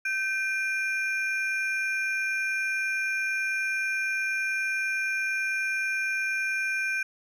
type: ring-modulated tone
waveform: triangle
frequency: 1975.5 Hz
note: B6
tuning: in tune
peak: -21 dBFS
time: 0.05-7.03 s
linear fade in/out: 5 ms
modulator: 428 Hz
effects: none